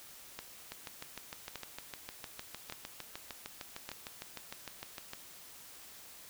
two click trains, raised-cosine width 0.2 ms, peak -24 / -23 dBFS, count 30 / 4, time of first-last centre 0.72-5.134 / 0.39-3.891 s, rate 6.57 / 0.857 Hz, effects white hiss -53 dBFS RMS until 6.29 s

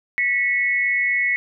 sine tone pair together, 1950 / 2198 Hz, B6 / C#7, -23 / -15 cents, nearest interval major second, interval 208 cents, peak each -20 dBFS, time 0.18-1.36 s, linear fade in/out 0 ms, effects none

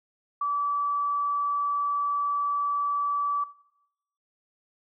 sine tone, 1153 Hz, D6, 32 cents flat, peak -24 dBFS, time 0.41-3.44 s, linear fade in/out 5 ms, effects noise-tail reverb RT60 0.8 s tail -19 dB re dry

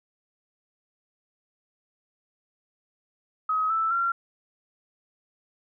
sine tone with pitch steps, 1270 / 1320.1 / 1372.2 Hz, D#6 / E6 / F6, +35 / +2 / -31 cents, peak -22 dBFS, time 3.49-4.12 s, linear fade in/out 5 ms, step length 210 ms, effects none

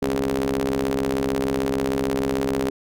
sawtooth ring-modulated tone, 66.6 Hz, C2, 31 cents sharp, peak -14 dBFS, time 0.02-2.7 s, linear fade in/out 5 ms, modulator 341 Hz, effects none

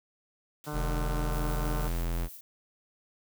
white noise, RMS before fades -49 dBFS, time 0.64-2.01 s, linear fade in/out 0 ms
harmonic tone, 150 Hz, D3, 37 cents sharp, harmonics 1 / 2 / 3 / 4 / 5 / 6 / 7 / 8 / 9 / 10, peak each -38 / -41 / -43 / -44 / -45 / -46 / -46 / -47 / -48 / -48 dBFS, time 0.66-1.89 s, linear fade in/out 20 ms
square tone, 42.27 Hz, E1, 44 cents sharp, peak -29 dBFS, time 0.72-2.29 s, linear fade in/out 50 ms
violet noise with tremolo, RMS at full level -46 dBFS, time 1.32-2.41 s, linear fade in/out 5 ms, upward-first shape square, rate 6.2 Hz, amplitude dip 30%
effects none

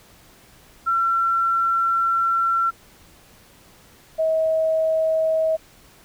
sine tone pair in turn, 1355 / 639.5 Hz, E6 / D#5, +47 / +47 cents, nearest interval octave + minor second, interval 1300 cents, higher first, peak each -17 dBFS, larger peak neither, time 0.86-2.71 / 4.18-5.57 s, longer first, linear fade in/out 20 ms, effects pink hiss -51 dBFS RMS until 6.04 s

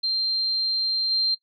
sine tone with level steps, 4163 Hz, C8, 10 cents flat, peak -21 / -19 dBFS, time 0.03-1.35 s, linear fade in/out 10 ms, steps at 1.1 s, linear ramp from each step 20 ms, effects noise-tail reverb RT60 0.1 s tail -17 dB re dry

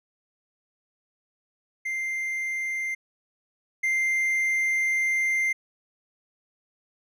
triangle tone pair in turn, 2093 / 2093 Hz, C7 / C7, 0 / 0 cents, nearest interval unison, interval 0 cents, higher neither, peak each -25 / -20 dBFS, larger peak second, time 1.85-2.95 / 3.83-5.53 s, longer second, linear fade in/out 10 ms, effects none

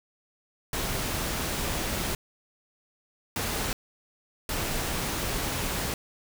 pink noise bursts at uneven times, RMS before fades -30 dBFS, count 3, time 0.73-2.15 / 3.36-3.73 / 4.49-5.94 s, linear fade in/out 2 ms, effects none

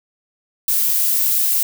violet noise, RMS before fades -17 dBFS, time 0.68-1.63 s, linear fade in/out 2 ms, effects none

